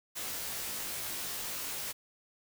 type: noise with comb filter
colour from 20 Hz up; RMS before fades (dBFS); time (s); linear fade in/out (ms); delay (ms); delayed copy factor
white; -38; 0.15-1.93; 20; 19; -0.9
effects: none